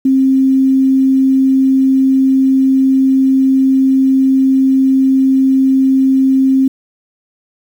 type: tone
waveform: sine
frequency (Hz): 265.7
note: C4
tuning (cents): +27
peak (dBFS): -7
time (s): 0.05-6.68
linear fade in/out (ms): 5
effects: 7-bit